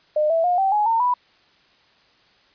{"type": "tone with pitch steps", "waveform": "sine", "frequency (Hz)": [607, 658.1, 713.6, 773.7, 838.8, 909.5, 986.1], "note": ["D#5", "E5", "F5", "G5", "G#5", "A#5", "B5"], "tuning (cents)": [-43, -3, 37, -23, 17, -43, -3], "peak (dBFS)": -16, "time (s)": [0.16, 1.14], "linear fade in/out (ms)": 5, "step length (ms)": 140, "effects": ["white hiss -57 dBFS RMS until 2.54 s", "resampled to 11025 Hz"]}